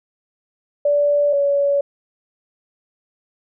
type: tone pair in turn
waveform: sine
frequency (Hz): 580 / 565.8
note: D5 / C#5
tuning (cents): -22 / +35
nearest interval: unison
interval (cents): 43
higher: first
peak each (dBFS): -13 / -14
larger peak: first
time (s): 0.85-1.33 / 1.33-1.81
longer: neither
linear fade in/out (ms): 5
effects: none